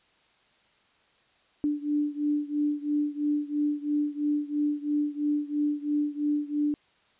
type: beating tone pair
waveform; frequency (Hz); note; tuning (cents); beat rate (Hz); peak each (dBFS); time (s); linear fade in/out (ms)
sine; 293.7 / 296.7; D4 / D4; 0 / +18; 3; -27 / -29; 1.64-6.74; 0
effects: white hiss -64 dBFS RMS until 7.19 s + resampled to 8000 Hz